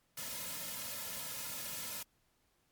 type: noise with comb filter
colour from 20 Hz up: white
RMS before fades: -42 dBFS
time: 0.17-2.03 s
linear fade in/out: 5 ms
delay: 2.6 ms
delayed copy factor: -1
effects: pink hiss -75 dBFS RMS until 2.71 s + MP3 96 kbps